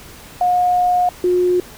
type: tone pair in turn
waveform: sine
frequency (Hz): 719 / 359.5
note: F#5 / F#4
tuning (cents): -50 / -50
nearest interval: octave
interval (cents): 1200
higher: first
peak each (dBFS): -12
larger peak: neither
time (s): 0.41-1.09 / 1.24-1.6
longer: first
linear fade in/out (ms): 2
effects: pink hiss -39 dBFS RMS until 1.77 s